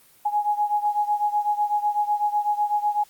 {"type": "beating tone pair", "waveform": "sine", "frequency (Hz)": [830.6, 838.6], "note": ["G#5", "G#5"], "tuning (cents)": [0, 17], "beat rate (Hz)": 8, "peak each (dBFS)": [-22, -25], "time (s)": [0.25, 3.04], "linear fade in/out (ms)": 10, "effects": ["white hiss -55 dBFS RMS until 3.09 s", "Opus 32 kbps"]}